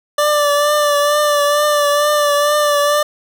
25% pulse tone with vibrato, 587 Hz, D5, 1 cent flat, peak -8 dBFS, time 0.18-3.03 s, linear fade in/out 5 ms, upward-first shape triangle, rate 2.2 Hz, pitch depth 35 cents each way, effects none

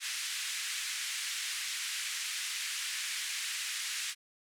pink band-pass noise, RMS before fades -37 dBFS, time 0-4.15 s, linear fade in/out 50 ms, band 1800 to 10000 Hz, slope 24 dB/octave, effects none

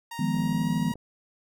sawtooth tone with pitch glide, 932.3 to 951.9 Hz, A#5 to A#5, 0 to +36 cents, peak -32 dBFS, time 0.11-0.94 s, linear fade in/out 5 ms, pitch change +36 cents, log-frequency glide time 0.24-0.71 s
sine chord, F half-diminished seventh, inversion third, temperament equal, 155.56 / 174.61 / 207.7 / 246.9 Hz, Eb3 / F3 / Ab3 / Cb4, 0 / 0 / 0 / 0 cents, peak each -29 dBFS, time 0.19-0.92 s, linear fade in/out 5 ms
click train, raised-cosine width 2 ms, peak -33 dBFS, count 35, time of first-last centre 0.35-0.956 s, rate 56.1 Hz
effects none

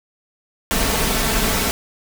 pink noise with comb filter, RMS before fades -19 dBFS, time 0.71-1.71 s, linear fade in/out 0 ms, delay 4.5 ms, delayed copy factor +0.5, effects none

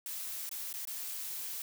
blue noise with dropouts, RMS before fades -40 dBFS, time 0.06-1.62 s, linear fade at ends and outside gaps 1 ms, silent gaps 0.492-0.513 / 0.728-0.739 / 0.852-0.873 s, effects none

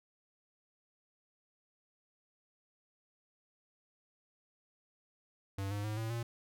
square tone with pitch steps, 98 / 102.46 / 107.12 / 111.99 / 117.08 Hz, G2 / G#2 / A2 / A2 / A#2, 0 / -23 / -46 / +31 / +8 cents, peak -36 dBFS, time 5.58-6.23 s, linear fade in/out 5 ms, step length 130 ms, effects none

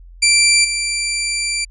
15% pulse tone with level steps, 2349 Hz, D7, in tune, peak -3 / -11 dBFS, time 0.22-1.65 s, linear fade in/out 10 ms, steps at 0.64 s, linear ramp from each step 10 ms, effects added 43 Hz sine -37 dBFS peak until 1.7 s + resampled to 24000 Hz

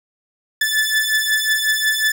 sawtooth beating tone pair, 1742 / 1747.5 Hz, A6 / A6, -18 / -12 cents, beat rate 5.5 Hz, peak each -16 / -15 dBFS, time 0.61-2.12 s, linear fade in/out 5 ms, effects none

